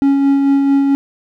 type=tone with tremolo; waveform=triangle; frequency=277.1 Hz; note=C#4; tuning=1 cent flat; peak=-6 dBFS; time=0.02-0.95 s; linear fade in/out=0 ms; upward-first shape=sine; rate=4.5 Hz; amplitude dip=30%; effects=none